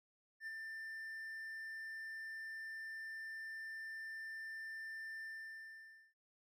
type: tone with ADSR envelope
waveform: triangle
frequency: 1785 Hz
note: A6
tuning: 24 cents sharp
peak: -40 dBFS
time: 0.4-6.14 s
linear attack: 69 ms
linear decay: 29 ms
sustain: -3 dB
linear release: 910 ms
effects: none